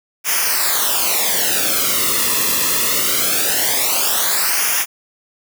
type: noise with flanger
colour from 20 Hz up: white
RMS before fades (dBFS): -17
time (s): 0.24-4.86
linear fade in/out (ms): 50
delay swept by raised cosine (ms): 0.24 to 1.34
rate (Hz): 0.22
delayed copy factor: -0.8
effects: none